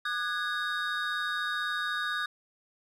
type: tone cluster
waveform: triangle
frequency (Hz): 1211 / 1477 / 1655 / 3727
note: D#6 / F#6 / G#6 / A#7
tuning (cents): -47 / -3 / -6 / -1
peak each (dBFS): -33 / -33 / -32 / -36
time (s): 0.05-2.26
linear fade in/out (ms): 5
effects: none